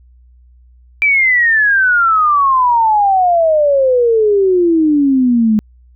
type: exponential sweep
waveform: sine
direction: down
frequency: 2349 to 210.1 Hz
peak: -8 dBFS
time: 1.02-5.59 s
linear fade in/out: 0 ms
effects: added 61 Hz sine -42 dBFS peak until 5.95 s